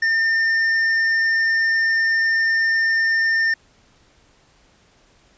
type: tone with tanh clipping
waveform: sine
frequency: 1807 Hz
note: A6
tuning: 46 cents sharp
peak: -17 dBFS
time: 0.02-3.54 s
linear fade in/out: 5 ms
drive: 7 dB
effects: pink hiss -56 dBFS RMS until 5.37 s + resampled to 16000 Hz